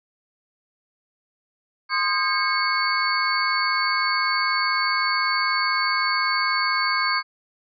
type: tone cluster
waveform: sine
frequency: 1045 / 1231 / 1606 / 2190 / 4498 Hz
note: C6 / D#6 / G6 / C#7 / C#8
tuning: -2 / -19 / +41 / -22 / +24 cents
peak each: -26 dBFS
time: 1.89-7.23 s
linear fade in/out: 50 ms
effects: none